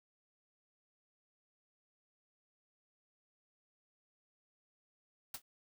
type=noise with exponential decay; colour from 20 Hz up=white; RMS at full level=-37 dBFS; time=5.34-5.42 s; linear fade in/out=5 ms; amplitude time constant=17 ms; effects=none